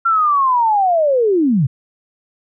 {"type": "linear sweep", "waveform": "sine", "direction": "down", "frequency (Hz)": [1376, 116.54], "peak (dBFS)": -11, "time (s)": [0.05, 1.67], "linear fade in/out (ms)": 10, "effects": []}